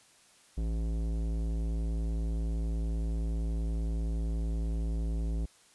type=tone with tanh clipping; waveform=sine; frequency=55.3 Hz; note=A1; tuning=9 cents sharp; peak=-31 dBFS; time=0.57-5.46 s; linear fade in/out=10 ms; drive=16 dB; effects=white hiss -61 dBFS RMS until 5.74 s + resampled to 24000 Hz